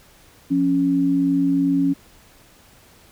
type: tone pair together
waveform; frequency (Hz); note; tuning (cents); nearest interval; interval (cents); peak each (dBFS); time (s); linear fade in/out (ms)
sine; 174.61 / 277.2; F3 / C#4; 0 / 0; minor sixth; 800; -24 / -16; 0.5-1.94; 20
effects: pink hiss -51 dBFS RMS until 3.11 s